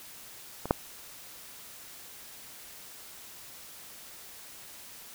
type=clicks; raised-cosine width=1 ms; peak=-21 / -7 dBFS; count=2; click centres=0.656 / 0.709 s; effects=white hiss -48 dBFS RMS until 5.14 s